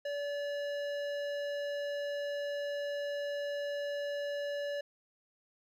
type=tone with hard clipping; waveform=sine; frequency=575 Hz; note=D5; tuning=37 cents flat; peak=-36 dBFS; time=0.05-4.81 s; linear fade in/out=5 ms; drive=14 dB; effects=none